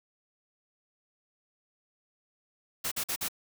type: noise bursts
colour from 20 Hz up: white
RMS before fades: -32 dBFS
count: 4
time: 2.84-3.285 s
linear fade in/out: 10 ms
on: 76 ms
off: 47 ms
effects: none